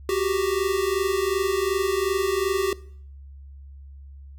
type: tone pair together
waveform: square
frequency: 372 / 394.7 Hz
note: F#4 / G4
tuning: +9 / +12 cents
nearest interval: minor second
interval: 103 cents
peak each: -25 dBFS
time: 0.09-2.73 s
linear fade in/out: 2 ms
effects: noise-tail reverb RT60 0.6 s tail -21 dB re dry + added 69 Hz sine -40 dBFS peak until 4.38 s